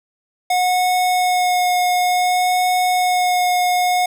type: tone with vibrato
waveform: square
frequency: 726 Hz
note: F#5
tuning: 33 cents flat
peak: -15 dBFS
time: 0.5-4.06 s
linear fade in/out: 5 ms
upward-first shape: sine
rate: 0.56 Hz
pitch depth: 11 cents each way
effects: none

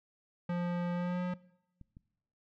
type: tone with pitch glide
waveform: square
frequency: 175.2 to 180.02 Hz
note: F3 to F#3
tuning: +6 to -47 cents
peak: -32 dBFS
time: 0.49-1.34 s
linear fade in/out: 5 ms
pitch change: +47 cents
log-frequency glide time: 0.93-1.22 s
type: clicks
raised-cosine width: 5 ms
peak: -39 dBFS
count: 2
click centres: 1.813 / 1.969 s
effects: noise-tail reverb RT60 0.9 s tail -22 dB re dry + low-pass 2000 Hz 12 dB/octave

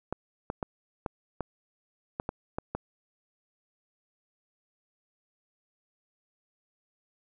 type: clicks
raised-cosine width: 1 ms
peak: -17 dBFS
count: 9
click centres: 0.126 / 0.501 / 0.628 / 1.062 / 1.407 / 2.199 / 2.291 / 2.585 / 2.75 s
effects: none

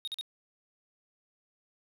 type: tone bursts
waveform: triangle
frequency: 3729 Hz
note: A#7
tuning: in tune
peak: -32 dBFS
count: 3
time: 0.05-0.211 s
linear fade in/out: 0 ms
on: 25 ms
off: 43 ms
effects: none

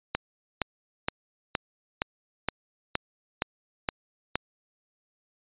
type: click train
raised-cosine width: 0.3 ms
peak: -9 dBFS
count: 10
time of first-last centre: 0.15-4.356 s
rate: 2.14 Hz
effects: resampled to 8000 Hz

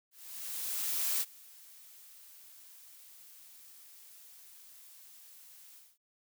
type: noise with ADSR envelope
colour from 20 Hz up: blue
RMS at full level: -31 dBFS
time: 0.11-5.98 s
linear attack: 1100 ms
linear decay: 40 ms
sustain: -24 dB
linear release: 220 ms
effects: none

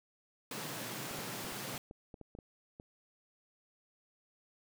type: high-pass noise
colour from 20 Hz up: pink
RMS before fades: -42 dBFS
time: 0.51-1.78 s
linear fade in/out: 2 ms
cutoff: 110 Hz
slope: 96 dB/octave
type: clicks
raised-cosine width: 2 ms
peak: -35 dBFS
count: 11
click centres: 1.111 / 1.189 / 1.447 / 1.523 / 1.747 / 1.911 / 2.142 / 2.213 / 2.351 / 2.388 / 2.799 s
effects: none

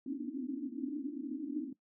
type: band-pass noise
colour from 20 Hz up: pink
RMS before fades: -39 dBFS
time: 0.06-1.73 s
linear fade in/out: 5 ms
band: 250 to 310 Hz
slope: 96 dB/octave
effects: noise-tail reverb RT60 0.1 s tail -19 dB re dry

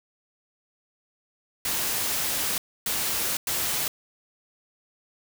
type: noise bursts at uneven times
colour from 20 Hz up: white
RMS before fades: -27 dBFS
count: 3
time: 1.65-2.58 / 2.86-3.37 / 3.47-3.88 s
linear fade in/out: 2 ms
effects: none

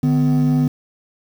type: tone pair together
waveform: triangle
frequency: 150 / 251.6 Hz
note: D3 / B3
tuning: +37 / +32 cents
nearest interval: major sixth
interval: 895 cents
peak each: -13 dBFS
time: 0.03-0.68 s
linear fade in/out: 5 ms
effects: tanh soft clip ceiling -7 dBFS + 7-bit

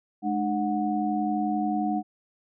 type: tone cluster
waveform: sine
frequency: 211.2 / 302.5 / 733 Hz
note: G#3 / D#4 / F#5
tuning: +29 / -49 / -16 cents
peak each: -28 dBFS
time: 0.22-2.03 s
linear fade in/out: 50 ms
effects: none

